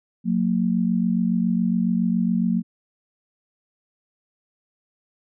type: tone pair together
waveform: sine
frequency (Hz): 181.6 / 228.8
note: F#3 / A#3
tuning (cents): -32 / -32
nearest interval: major third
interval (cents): 400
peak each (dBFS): -21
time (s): 0.24-2.63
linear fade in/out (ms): 50
effects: none